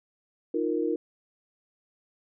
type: chord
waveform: sine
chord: Eb suspended second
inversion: none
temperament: equal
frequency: 311.1 / 349.2 / 466.2 Hz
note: Eb4 / F4 / Bb4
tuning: 0 / 0 / 0 cents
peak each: -29 dBFS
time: 0.54-0.96 s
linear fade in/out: 5 ms
effects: none